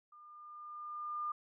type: tone with level ramp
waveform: sine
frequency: 1205 Hz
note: D6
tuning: 44 cents sharp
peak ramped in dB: -55 to -34 dBFS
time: 0.12-1.32 s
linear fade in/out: 5 ms
effects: none